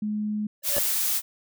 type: tone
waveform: sine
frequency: 211.2 Hz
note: G#3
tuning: 29 cents sharp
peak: -25 dBFS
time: 0.02-0.47 s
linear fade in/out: 5 ms
type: tone with exponential growth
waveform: square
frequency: 575 Hz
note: D5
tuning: 37 cents flat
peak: -25 dBFS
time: 0.62-0.79 s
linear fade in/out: 5 ms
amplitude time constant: 36 ms
type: noise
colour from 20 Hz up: blue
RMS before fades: -25 dBFS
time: 0.63-1.22 s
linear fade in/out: 50 ms
type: clicks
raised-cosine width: 1 ms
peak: -18 dBFS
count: 2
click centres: 0.767 / 0.782 s
effects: none